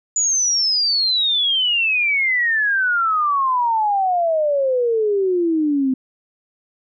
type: exponential sweep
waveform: sine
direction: down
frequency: 6990 to 256.3 Hz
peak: -15 dBFS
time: 0.16-5.94 s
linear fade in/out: 5 ms
effects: none